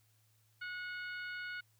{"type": "harmonic tone", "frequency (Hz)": 729, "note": "F#5", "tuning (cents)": -26, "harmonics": [2, 3, 4, 5, 6], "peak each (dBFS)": [-41, -49, -53, -59, -56], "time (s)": [0.61, 1.61], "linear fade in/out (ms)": 10, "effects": ["added 109 Hz sine -70 dBFS peak until 1.79 s", "white hiss -74 dBFS RMS until 1.79 s"]}